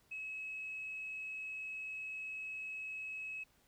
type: tone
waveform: sine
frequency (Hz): 2572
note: E7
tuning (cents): -43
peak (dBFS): -40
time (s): 0.11-3.44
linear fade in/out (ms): 10
effects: tanh soft clip ceiling -36 dBFS + pink hiss -71 dBFS RMS until 3.67 s